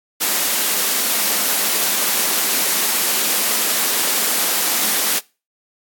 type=high-pass noise; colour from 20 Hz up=white; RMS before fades=-18 dBFS; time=0.2-5.2 s; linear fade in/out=20 ms; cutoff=180 Hz; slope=48 dB/octave; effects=noise-tail reverb RT60 0.3 s tail -23 dB re dry + AAC 64 kbps